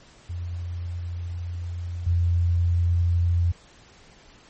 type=tone pair in turn; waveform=sine; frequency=87 / 86.4 Hz; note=F2 / F2; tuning=-6 / -18 cents; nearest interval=unison; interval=12 cents; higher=first; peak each=-28 / -18 dBFS; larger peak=second; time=0.29-2.06 / 2.06-3.52 s; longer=first; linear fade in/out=10 ms; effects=pink hiss -52 dBFS RMS until 4.49 s + MP3 32 kbps